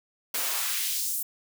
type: noise with high-pass filter sweep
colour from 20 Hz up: white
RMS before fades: -29 dBFS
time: 0.34-1.23 s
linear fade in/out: 5 ms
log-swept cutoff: 350 to 11000 Hz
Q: 1
effects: none